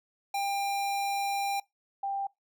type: tone pair in turn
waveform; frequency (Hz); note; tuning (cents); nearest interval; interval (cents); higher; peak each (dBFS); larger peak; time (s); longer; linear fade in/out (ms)
square / sine; 797 / 791; G5 / G5; +28 / +15; unison; 13; first; -29 / -29; neither; 0.34-1.6 / 2.03-2.27; first; 5
effects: noise-tail reverb RT60 0.2 s tail -24 dB re dry